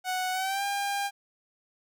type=tone with pitch glide; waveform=sawtooth; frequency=740 to 802.3 Hz; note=F#5 to G5; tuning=0 to +40 cents; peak=-24 dBFS; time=0.04-1.11 s; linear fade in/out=50 ms; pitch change=+140 cents; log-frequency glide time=0.32-0.64 s; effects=none